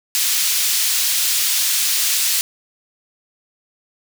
pink high-pass noise, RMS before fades -18 dBFS, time 0.15-2.41 s, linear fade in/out 0 ms, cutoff 3700 Hz, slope 12 dB/octave, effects none

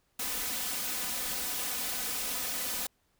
white noise with comb filter, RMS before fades -34 dBFS, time 0.19-2.87 s, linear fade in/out 5 ms, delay 4 ms, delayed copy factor +0.85, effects pink hiss -73 dBFS RMS until 3.19 s

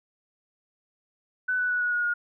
sine tone with pitch steps, 1500 / 1486.2 / 1472.5 / 1459 / 1445.6 / 1432.3 Hz, F#6 / F#6 / F#6 / F#6 / F#6 / F6, +23 / +7 / -9 / -25 / -41 / +43 cents, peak -23 dBFS, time 1.48-2.14 s, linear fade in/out 10 ms, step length 110 ms, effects none

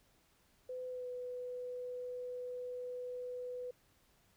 sine tone with pitch glide, 506 to 496.7 Hz, B4 to B4, +42 to +10 cents, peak -40 dBFS, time 0.69-3.71 s, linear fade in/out 5 ms, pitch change -32 cents, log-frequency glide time 0.88-1.08 s, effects pink hiss -71 dBFS RMS until 4.36 s

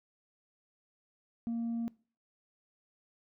triangle tone with tanh clipping, 232.1 Hz, A#3, 7 cents flat, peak -32 dBFS, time 1.47-1.88 s, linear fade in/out 0 ms, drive 6 dB, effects noise-tail reverb RT60 0.4 s tail -23 dB re dry

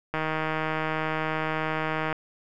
click train, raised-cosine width 0.5 ms, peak -13 dBFS, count 313, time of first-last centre 0.14-2.127 s, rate 157 Hz, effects none

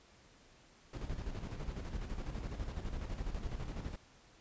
brown noise with tremolo, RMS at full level -39 dBFS, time 0.93-3.96 s, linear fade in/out 5 ms, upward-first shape square, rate 12 Hz, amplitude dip 50%, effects pink hiss -63 dBFS RMS until 4.4 s + resampled to 16000 Hz

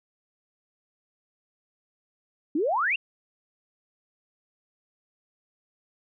sine exponential sweep, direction up, 276 to 2857 Hz, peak -22 dBFS, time 2.55-2.96 s, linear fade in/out 5 ms, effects none

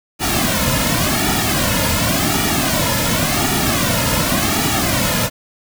pink noise with flanger, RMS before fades -17 dBFS, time 0.19-5.3 s, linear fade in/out 50 ms, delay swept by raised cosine 1.9 to 2.62 ms, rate 0.9 Hz, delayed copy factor -0.8, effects none

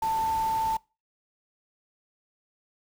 sine tone in noise, 889 Hz, A5, 18 cents sharp, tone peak -24 dBFS, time 0.02-0.77 s, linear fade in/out 5 ms, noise pink, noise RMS -41 dBFS, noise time 0.02-0.77 s, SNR +14 dB, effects noise-tail reverb RT60 0.3 s tail -24 dB re dry

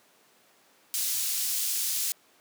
pink high-pass noise, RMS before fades -29 dBFS, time 0.94-2.12 s, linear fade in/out 0 ms, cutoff 5800 Hz, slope 12 dB/octave, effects pink hiss -61 dBFS RMS until 2.4 s + high-pass 300 Hz 12 dB/octave

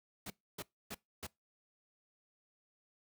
pink noise bursts, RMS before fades -43 dBFS, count 4, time 0.26-1.268 s, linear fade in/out 5 ms, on 42 ms, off 280 ms, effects noise-tail reverb RT60 0.2 s tail -23 dB re dry + high-pass 80 Hz 12 dB/octave

